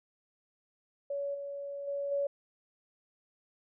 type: tone with level steps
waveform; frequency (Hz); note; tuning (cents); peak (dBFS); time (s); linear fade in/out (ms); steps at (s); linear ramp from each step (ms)
sine; 564; C#5; +30; -32 / -37 / -32 / -28; 1.1-2.27; 5; 1.34 / 1.87 / 2.11; 10
effects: none